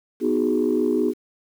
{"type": "chord", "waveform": "sine", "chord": "G# minor seventh", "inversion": "first", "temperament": "equal with one note detuned", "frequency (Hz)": [247.8, 311.1, 370, 415.3], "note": ["B3", "D#4", "F#4", "G#4"], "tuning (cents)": [6, 0, 0, 0], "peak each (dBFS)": -23, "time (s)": [0.2, 1.14], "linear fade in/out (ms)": 50, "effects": ["tanh soft clip ceiling -10 dBFS", "8-bit"]}